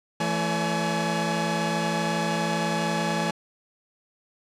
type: tone cluster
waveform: sawtooth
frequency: 167.4 / 219.7 / 570 / 846 Hz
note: E3 / A3 / C#5 / G#5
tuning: +27 / -2 / +48 / +32 cents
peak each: -24 / -26 / -28 / -25 dBFS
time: 0.2-3.31 s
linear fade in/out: 5 ms
effects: low-pass 8000 Hz 12 dB/octave